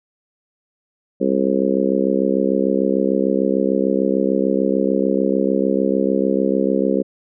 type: harmonic tone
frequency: 66.7 Hz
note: C2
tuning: 34 cents sharp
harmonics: 3 / 4 / 5 / 6 / 7 / 8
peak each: -21 / -21 / -23 / -22 / -23 / -23 dBFS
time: 1.2-7.03 s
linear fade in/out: 20 ms
effects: none